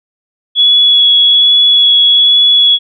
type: tone with vibrato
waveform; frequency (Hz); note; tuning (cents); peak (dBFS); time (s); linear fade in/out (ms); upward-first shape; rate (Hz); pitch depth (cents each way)
sine; 3375; G#7; +27; -4; 0.55-2.79; 50; sine; 1.2; 10
effects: none